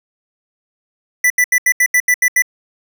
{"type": "tone bursts", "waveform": "square", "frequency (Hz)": 1981, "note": "B6", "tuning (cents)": 5, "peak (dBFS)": -10, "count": 9, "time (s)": [1.24, 2.422], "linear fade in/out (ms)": 5, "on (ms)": 62, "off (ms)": 78, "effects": []}